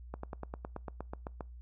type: slowing click train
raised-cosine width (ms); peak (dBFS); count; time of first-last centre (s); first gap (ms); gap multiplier
1; -25; 12; 0.14-1.408; 94; 1.04
effects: noise-tail reverb RT60 0.3 s tail -25 dB re dry + added 60 Hz sine -46 dBFS peak until 1.61 s